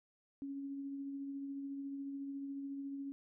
sine tone with tremolo, 277.2 Hz, C#4, in tune, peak -39 dBFS, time 0.42-3.12 s, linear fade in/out 0 ms, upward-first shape triangle, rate 14 Hz, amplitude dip 30%, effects none

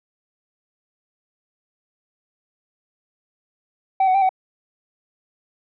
sine tone with pitch steps, 768 / 746 / 784 / 753 Hz, G5 / F#5 / G5 / F#5, -36 / +14 / 0 / +30 cents, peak -11 dBFS, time 4-4.292 s, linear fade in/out 5 ms, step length 73 ms, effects tanh soft clip ceiling -13 dBFS

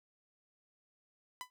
sawtooth tone with exponential decay, 1000 Hz, B5, 21 cents sharp, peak -33 dBFS, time 1.41-1.5 s, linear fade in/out 0 ms, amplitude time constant 19 ms, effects none

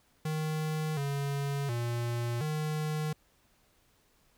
square tone with pitch steps, 155.6 / 140.6 / 118.8 / 153.6 Hz, D#3 / C#3 / A#2 / D#3, 0 / +25 / +33 / -22 cents, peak -31 dBFS, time 0.25-3.13 s, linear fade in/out 5 ms, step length 720 ms, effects pink hiss -68 dBFS RMS until 4.37 s

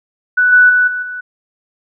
sine tone with level steps, 1485 Hz, F#6, 6 cents sharp, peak -8 / -4 / -8 / -17 / -22 dBFS, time 0.37-1.21 s, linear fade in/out 10 ms, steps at 0.52 / 0.69 / 0.87 / 1.02 s, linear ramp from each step 10 ms, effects none

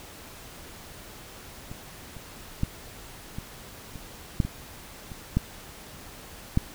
clicks, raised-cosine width 5 ms, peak -25 / -28 / -12 / -21 / -27 / -9 / -19 / -26 / -9 / -8 dBFS, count 10, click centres 1.715 / 2.167 / 2.634 / 3.385 / 3.957 / 4.402 / 4.45 / 5.118 / 5.37 / 6.574 s, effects pink hiss -45 dBFS RMS until 6.74 s

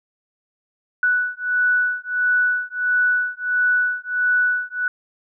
sine beating tone pair, 1480 / 1481.5 Hz, F#6 / F#6, 0 / +2 cents, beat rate 1.5 Hz, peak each -20 dBFS, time 1.03-4.88 s, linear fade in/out 2 ms, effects none

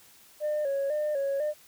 sine tone with vibrato, 577 Hz, D5, 31 cents flat, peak -24 dBFS, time 0.4-1.54 s, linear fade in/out 50 ms, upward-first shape square, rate 2 Hz, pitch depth 74 cents each way, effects tanh soft clip ceiling -24 dBFS + white hiss -56 dBFS RMS until 1.67 s

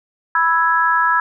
sine chord, E major, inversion second, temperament equal, 987.8 / 1318.5 / 1661.2 Hz, B5 / E6 / G#6, 0 / 0 / 0 cents, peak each -17 dBFS, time 0.35-1.2 s, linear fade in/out 2 ms, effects none

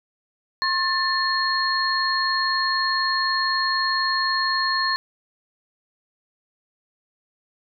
sine tone cluster, 1069 / 1771 / 4269 Hz, C6 / A6 / C8, +37 / +11 / +34 cents, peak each -24 dBFS, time 0.62-4.96 s, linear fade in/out 0 ms, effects none

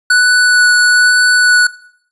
square tone with vibrato, 1480 Hz, F#6, in tune, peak -7 dBFS, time 0.1-1.67 s, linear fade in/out 5 ms, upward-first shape sine, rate 1.1 Hz, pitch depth 8 cents each way, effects noise-tail reverb RT60 0.7 s tail -20 dB re dry + resampled to 24000 Hz

